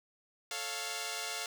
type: chord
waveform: 5% pulse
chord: A augmented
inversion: none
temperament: equal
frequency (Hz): 440 / 554.4 / 698.5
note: A4 / C#5 / E#5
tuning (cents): 0 / 0 / 0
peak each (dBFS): -31 / -32 / -27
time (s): 0.51-1.46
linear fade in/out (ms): 2
effects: none